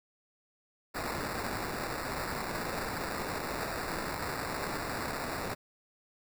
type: noise with sample-and-hold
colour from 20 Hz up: white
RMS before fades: -36 dBFS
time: 0.94-5.55 s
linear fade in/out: 20 ms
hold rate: 3150 Hz
effects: none